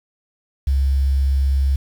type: tone with quantisation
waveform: sine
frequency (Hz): 67.9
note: C#2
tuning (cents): -35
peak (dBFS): -14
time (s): 0.67-1.76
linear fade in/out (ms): 5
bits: 7
effects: none